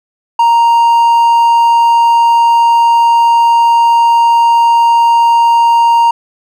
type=tone; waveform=triangle; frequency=932.3 Hz; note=A#5; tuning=in tune; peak=-3 dBFS; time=0.39-6.11 s; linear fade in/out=5 ms; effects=none